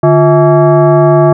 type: tone with frequency modulation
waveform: sine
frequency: 147.6 Hz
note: D3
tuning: 9 cents sharp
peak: -3 dBFS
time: 0.03-1.33 s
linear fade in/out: 5 ms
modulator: 499 Hz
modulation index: 1.4
effects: none